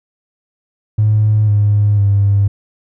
triangle tone with pitch steps, 106.8 / 103.52 / 100.34 Hz, G#2 / G#2 / G2, +49 / -5 / +41 cents, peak -5 dBFS, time 0.98-2.48 s, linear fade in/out 10 ms, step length 500 ms, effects tanh soft clip ceiling -6 dBFS

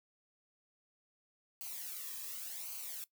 blue noise with flanger, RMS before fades -44 dBFS, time 1.61-3.04 s, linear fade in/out 0 ms, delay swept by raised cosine 0.55 to 1.41 ms, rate 0.89 Hz, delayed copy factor -0.7, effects noise-tail reverb RT60 0.1 s tail -18 dB re dry

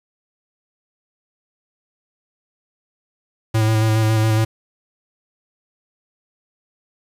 square tone with vibrato, 110 Hz, A2, in tune, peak -15 dBFS, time 3.54-4.45 s, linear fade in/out 10 ms, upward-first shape square, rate 7.2 Hz, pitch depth 18 cents each way, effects resampled to 32000 Hz + 7-bit

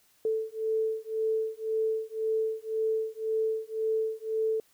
sine beating tone pair, 440 / 441.9 Hz, A4 / A4, 0 / +7 cents, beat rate 1.9 Hz, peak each -30 dBFS, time 0.25-4.6 s, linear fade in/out 2 ms, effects white hiss -65 dBFS RMS until 4.73 s

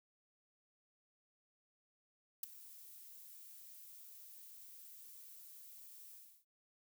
violet noise with ADSR envelope, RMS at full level -37 dBFS, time 2.43-6.45 s, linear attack 5 ms, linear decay 9 ms, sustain -19 dB, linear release 310 ms, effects none

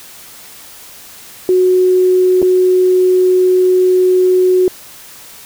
sine tone with dropouts, 367.8 Hz, F#4, 10 cents flat, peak -7 dBFS, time 1.49-4.68 s, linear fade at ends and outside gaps 1 ms, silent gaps 2.418-2.426 s, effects white hiss -36 dBFS RMS until 5.45 s

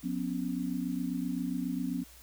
sine tone cluster, 180.1 / 249 / 276.5 Hz, F#3 / B3 / C#4, -46 / +14 / -4 cents, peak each -36 / -34 / -35 dBFS, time 0.03-2.04 s, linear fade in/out 20 ms, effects added 60 Hz sine -56 dBFS peak until 2.22 s + white hiss -55 dBFS RMS until 2.22 s

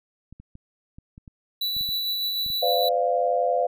clicks, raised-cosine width 5 ms, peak -31 dBFS, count 11, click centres 0.326 / 0.4 / 0.554 / 0.985 / 1.179 / 1.278 / 1.766 / 1.81 / 1.89 / 2.463 / 2.502 s
square tone with tremolo, 3951 Hz, B7, in tune, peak -24 dBFS, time 1.61-2.89 s, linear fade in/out 5 ms, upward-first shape sine, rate 6.6 Hz, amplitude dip 25%
sine chord, B diminished, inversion none, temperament equal with one note detuned, 506.9 / 587.3 / 698.5 Hz, B4 / D5 / F5, +45 / 0 / 0 cents, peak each -24 / -26 / -23 dBFS, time 2.62-3.67 s, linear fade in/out 10 ms
effects none

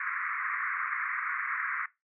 pink band-pass noise, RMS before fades -33 dBFS, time 0-1.86 s, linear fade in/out 5 ms, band 1100 to 2200 Hz, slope 96 dB/octave, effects noise-tail reverb RT60 0.2 s tail -18 dB re dry

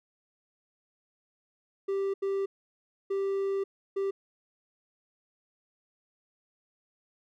triangle tone bursts at uneven times, 392 Hz, G4, in tune, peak -25 dBFS, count 4, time 1.88-2.14 / 2.22-2.46 / 3.1-3.64 / 3.96-4.11 s, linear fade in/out 10 ms, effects none

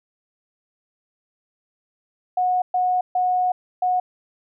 sine tone bursts at uneven times, 730 Hz, F#5, 24 cents flat, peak -17 dBFS, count 4, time 2.37-2.62 / 2.74-3.01 / 3.15-3.52 / 3.82-4 s, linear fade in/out 5 ms, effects none

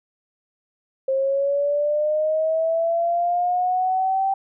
sine linear sweep, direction up, 530 to 781 Hz, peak -18 dBFS, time 1.08-4.34 s, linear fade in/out 5 ms, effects none

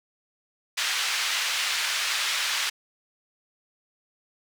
white band-pass noise, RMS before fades -27 dBFS, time 0.77-2.7 s, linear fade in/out 10 ms, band 1400 to 4200 Hz, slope 12 dB/octave, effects none

